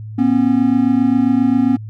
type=tone pair together; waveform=triangle; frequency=243.1 / 270.6 Hz; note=B3 / C#4; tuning=-27 / -42 cents; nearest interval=major second; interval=185 cents; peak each=-12 dBFS; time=0.18-1.77 s; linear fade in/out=10 ms; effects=added 108 Hz sine -27 dBFS peak until 1.89 s